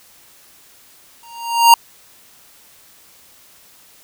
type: tone with exponential growth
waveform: square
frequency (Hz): 932.3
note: A#5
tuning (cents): 0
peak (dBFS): -3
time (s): 1.23-1.74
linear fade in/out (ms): 2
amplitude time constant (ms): 110
effects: white hiss -48 dBFS RMS until 4.03 s